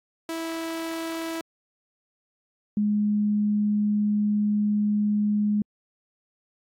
sawtooth / sine tone pair in turn, 327.9 / 208.6 Hz, E4 / G#3, -9 / +8 cents, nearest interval minor sixth, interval 783 cents, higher first, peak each -25 / -20 dBFS, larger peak second, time 0.29-1.41 / 2.77-5.62 s, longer second, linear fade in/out 2 ms, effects AAC 64 kbps

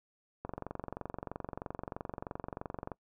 click train, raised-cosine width 1 ms, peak -24 dBFS, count 58, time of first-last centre 0.45-2.918 s, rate 23.1 Hz, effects noise-tail reverb RT60 0.1 s tail -23 dB re dry

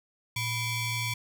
sawtooth ring-modulated tone, 1103 Hz, C#6, 9 cents flat, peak -22 dBFS, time 0.36-1.14 s, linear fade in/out 5 ms, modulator 1220 Hz, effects none

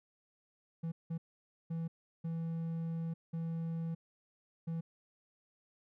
triangle tone bursts at uneven times, 164.81 Hz, E3, in tune, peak -33 dBFS, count 6, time 0.83-0.92 / 1.1-1.18 / 1.7-1.88 / 2.24-3.14 / 3.33-3.95 / 4.67-4.81 s, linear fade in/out 10 ms, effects none

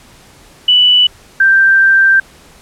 sine tone pair in turn, 2967 / 1571.7 Hz, F#7 / G6, +4 / +4 cents, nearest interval major seventh, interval 1100 cents, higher first, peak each -5 dBFS, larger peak neither, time 0.68-1.07 / 1.4-2.2 s, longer second, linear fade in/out 5 ms, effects pink hiss -42 dBFS RMS until 2.61 s + low-pass 11000 Hz 12 dB/octave

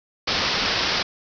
white low-pass noise, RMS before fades -23 dBFS, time 0.27-1.03 s, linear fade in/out 10 ms, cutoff 5500 Hz, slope 96 dB/octave, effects none

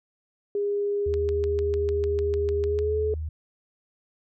sine tone with pitch glide, 407.2 to 427.9 Hz, G#4 to A4, -34 to -48 cents, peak -23 dBFS, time 0.55-3.14 s, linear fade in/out 2 ms, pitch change +86 cents, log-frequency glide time 2.63-2.96 s
sine tone, 77.78 Hz, D#2, in tune, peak -28 dBFS, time 1.06-3.29 s, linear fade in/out 5 ms
click train, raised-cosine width 0.2 ms, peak -24 dBFS, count 12, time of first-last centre 1.14-2.789 s, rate 6.67 Hz
effects none

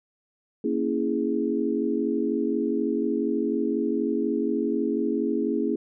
sine chord, A# half-diminished seventh, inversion none, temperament equal, 233.1 / 277.2 / 329.6 / 415.3 Hz, A#3 / C#4 / E4 / G#4, 0 / 0 / 0 / 0 cents, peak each -28 dBFS, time 0.64-5.76 s, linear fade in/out 5 ms, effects none

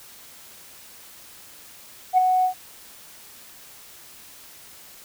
sine tone with ADSR envelope, 740 Hz, F#5, in tune, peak -10 dBFS, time 2.13-2.54 s, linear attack 48 ms, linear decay 11 ms, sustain -6 dB, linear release 97 ms, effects tanh soft clip ceiling -9 dBFS + white hiss -46 dBFS RMS until 5.04 s

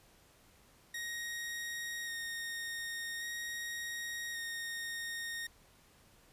sawtooth tone with vibrato, 1864.7 Hz, A#6, in tune, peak -35 dBFS, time 0.94-5.47 s, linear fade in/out 5 ms, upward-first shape square, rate 0.44 Hz, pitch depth 11 cents each way, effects pink hiss -64 dBFS RMS until 6.32 s + resampled to 32000 Hz

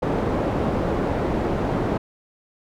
white low-pass noise, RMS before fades -23 dBFS, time 0.02-1.98 s, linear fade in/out 10 ms, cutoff 540 Hz, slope 12 dB/octave, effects none

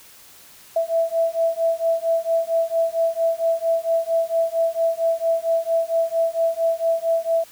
sine beating tone pair, 659.3 / 663.7 Hz, E5 / E5, 0 / +12 cents, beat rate 4.4 Hz, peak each -21 dBFS, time 0.76-7.44 s, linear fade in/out 5 ms, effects white hiss -47 dBFS RMS until 7.51 s

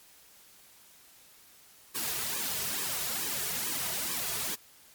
white noise with flanger, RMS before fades -33 dBFS, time 1.94-4.56 s, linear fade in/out 20 ms, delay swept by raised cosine 1.4 to 3.8 ms, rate 2.3 Hz, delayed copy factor -1, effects white hiss -57 dBFS RMS until 4.94 s + MP3 96 kbps

